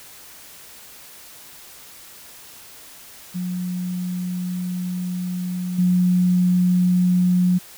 sine tone with level steps, 180.3 Hz, F#3, 45 cents flat, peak -23 / -14 dBFS, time 3.34-7.59 s, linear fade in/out 20 ms, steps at 5.78 s, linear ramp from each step 10 ms, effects white hiss -43 dBFS RMS until 7.77 s

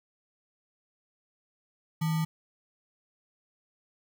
sine tone with sample-and-hold, 160 Hz, D#3, 49 cents sharp, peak -25 dBFS, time 2.01-2.25 s, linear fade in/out 10 ms, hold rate 1050 Hz, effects none

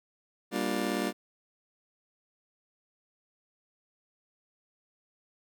30% pulse chord, G minor seventh, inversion none, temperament just, 196 / 235.2 / 294 / 352.8 Hz, G3 / Bb3 / D4 / F4, 0 / +16 / +2 / +18 cents, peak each -32 dBFS, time 0.51-1.13 s, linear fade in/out 50 ms, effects none

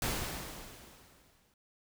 pink noise with exponential decay, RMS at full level -32 dBFS, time 0.02-1.54 s, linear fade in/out 2 ms, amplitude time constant 330 ms, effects none

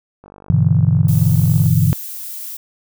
click train, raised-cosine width 1 ms, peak -26 dBFS, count 71, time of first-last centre 0.24-1.66 s, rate 49.3 Hz
sine chord, E minor seventh, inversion first, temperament equal with one note detuned, 99.77 / 123.47 / 146.83 / 164.81 Hz, G2 / B2 / D3 / E3, +31 / 0 / 0 / 0 cents, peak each -16 dBFS, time 0.5-1.93 s, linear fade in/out 0 ms
violet noise, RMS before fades -29 dBFS, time 1.08-2.57 s, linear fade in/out 5 ms
effects none

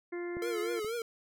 harmonic tone, 349.2 Hz, F4, in tune, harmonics 1 / 2 / 3 / 4 / 5 / 6, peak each -35 / -50 / -52 / -53 / -50 / -48 dBFS, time 0.12-0.8 s, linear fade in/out 10 ms
clicks, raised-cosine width 2 ms, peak -28 / -33 dBFS, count 2, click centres 0.369 / 0.846 s
square tone with vibrato, 448.4 Hz, A4, 33 cents sharp, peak -34 dBFS, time 0.42-1.02 s, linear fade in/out 2 ms, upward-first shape triangle, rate 4.2 Hz, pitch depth 130 cents each way
effects none

